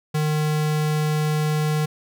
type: tone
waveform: square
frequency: 152.7 Hz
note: D#3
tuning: 32 cents flat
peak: -20 dBFS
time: 0.14-1.86 s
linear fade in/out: 10 ms
effects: none